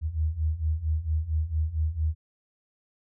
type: beating tone pair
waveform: sine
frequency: 76 / 80.4 Hz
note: D#2 / E2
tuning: -40 / -43 cents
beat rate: 4.4 Hz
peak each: -29 / -26 dBFS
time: 0.01-2.15 s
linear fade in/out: 50 ms
effects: none